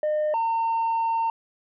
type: tone pair in turn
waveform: sine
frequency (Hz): 608 / 911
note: D#5 / A#5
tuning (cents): -40 / -40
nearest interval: perfect fifth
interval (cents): 700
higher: second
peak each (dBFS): -19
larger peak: neither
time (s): 0.03-0.34 / 0.34-1.3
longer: second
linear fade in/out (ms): 2
effects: tanh soft clip ceiling -20 dBFS